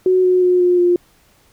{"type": "tone with pitch steps", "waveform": "sine", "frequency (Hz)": [370, 365.5, 361.1, 356.8, 352.5], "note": ["F#4", "F#4", "F#4", "F4", "F4"], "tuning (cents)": [0, -21, -42, 37, 16], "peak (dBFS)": -10, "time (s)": [0.06, 0.96], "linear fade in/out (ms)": 2, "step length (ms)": 180, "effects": ["pink hiss -54 dBFS RMS until 1.52 s"]}